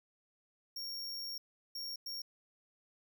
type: tone bursts at uneven times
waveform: 45% pulse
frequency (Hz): 5540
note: F8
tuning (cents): -15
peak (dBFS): -40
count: 3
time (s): 0.76-1.38 / 1.75-1.96 / 2.06-2.22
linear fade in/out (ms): 5
effects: none